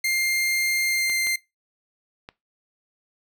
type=tone with pitch glide; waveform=sawtooth; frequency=2109 to 2093 Hz; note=C7 to C7; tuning=+13 to 0 cents; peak=-18 dBFS; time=0.04-1.36 s; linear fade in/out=5 ms; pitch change=-13 cents; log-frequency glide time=0.85-1.18 s
type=clicks; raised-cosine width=0.3 ms; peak=-22 dBFS; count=3; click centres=1.098 / 1.27 / 2.289 s
effects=noise-tail reverb RT60 0.2 s tail -20 dB re dry